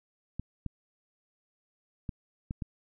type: clicks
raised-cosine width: 5 ms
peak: -22 dBFS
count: 5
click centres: 0.396 / 0.663 / 2.092 / 2.509 / 2.622 s
effects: none